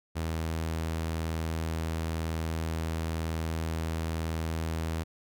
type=tone; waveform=sawtooth; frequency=81 Hz; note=E2; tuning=30 cents flat; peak=-26 dBFS; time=0.15-5.04 s; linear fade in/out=20 ms; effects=none